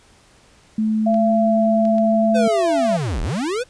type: tone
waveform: sine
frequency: 217.5 Hz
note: A3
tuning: 20 cents flat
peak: -16 dBFS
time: 0.78-2.48 s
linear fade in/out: 5 ms
type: tone with pitch glide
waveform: sine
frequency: 677 to 671.9 Hz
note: E5 to E5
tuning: +46 to +33 cents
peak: -16 dBFS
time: 1.06-2.97 s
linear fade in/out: 10 ms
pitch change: -13 cents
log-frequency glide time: 1.37-1.57 s
type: clicks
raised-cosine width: 0.2 ms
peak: -23 dBFS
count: 3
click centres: 1.143 / 1.853 / 1.983 s
type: linear two-way sweep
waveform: square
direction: down then up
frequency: 523.3 to 31.51 to 523.3 Hz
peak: -21 dBFS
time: 2.34-3.64 s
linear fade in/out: 20 ms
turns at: 3.22 s
effects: pink hiss -52 dBFS RMS until 3.69 s + resampled to 22050 Hz